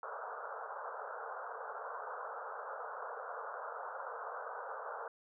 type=band-pass noise; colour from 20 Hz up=white; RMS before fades=-44 dBFS; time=0.03-5.08 s; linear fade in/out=2 ms; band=440 to 1500 Hz; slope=96 dB/octave; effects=none